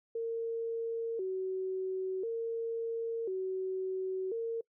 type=tone with vibrato; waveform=sine; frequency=415.3 Hz; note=G#4; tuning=in tune; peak=-32 dBFS; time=0.15-4.61 s; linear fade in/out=5 ms; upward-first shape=square; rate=0.48 Hz; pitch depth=170 cents each way; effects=noise-tail reverb RT60 0.1 s tail -24 dB re dry